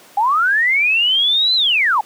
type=linear two-way sweep; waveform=sine; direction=up then down; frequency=782 to 4106 to 782 Hz; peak=-12 dBFS; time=0.17-2.01 s; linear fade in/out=5 ms; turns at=1.55 s; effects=pink hiss -44 dBFS RMS until 2.05 s + high-pass 300 Hz 12 dB/octave